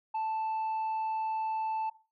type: tone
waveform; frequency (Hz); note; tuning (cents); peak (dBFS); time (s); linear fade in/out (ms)
sine; 880; A5; 0; -27; 0.14-1.9; 10
effects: noise-tail reverb RT60 0.3 s tail -17 dB re dry + tanh soft clip ceiling -29 dBFS